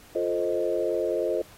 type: chord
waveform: sine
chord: F dominant seventh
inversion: none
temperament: equal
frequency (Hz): 349.2 / 440 / 523.3 / 622.3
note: F4 / A4 / C5 / Eb5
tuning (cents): 0 / 0 / 0 / 0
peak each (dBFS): -29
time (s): 0.15-1.42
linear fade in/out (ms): 5
effects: pink hiss -52 dBFS RMS until 1.57 s + AAC 48 kbps